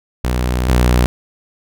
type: tone pair in turn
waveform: sawtooth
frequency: 61.74 / 61.21 Hz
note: B1 / B1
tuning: 0 / -15 cents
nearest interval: unison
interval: 15 cents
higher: first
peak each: -11 / -6 dBFS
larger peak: second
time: 0.24-0.69 / 0.69-1.06 s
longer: first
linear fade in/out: 0 ms
effects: none